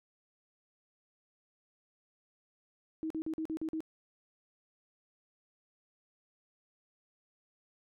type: tone bursts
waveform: sine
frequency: 317.8 Hz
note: D#4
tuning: 37 cents sharp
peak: -33 dBFS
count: 7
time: 3.03-3.805 s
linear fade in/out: 0 ms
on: 73 ms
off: 44 ms
effects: none